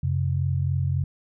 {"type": "tone pair together", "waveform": "sine", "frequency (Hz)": [91.69, 135.3], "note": ["F#2", "C#3"], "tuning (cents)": [-15, -42], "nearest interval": "perfect fifth", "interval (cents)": 673, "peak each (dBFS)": -24, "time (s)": [0.03, 1.04], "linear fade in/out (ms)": 5, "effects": []}